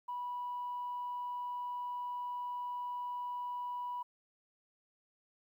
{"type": "tone", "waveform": "sine", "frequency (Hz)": 980, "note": "B5", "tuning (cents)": -14, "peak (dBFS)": -36, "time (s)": [0.08, 4.03], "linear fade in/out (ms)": 10, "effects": ["tanh soft clip ceiling -32 dBFS", "12-bit"]}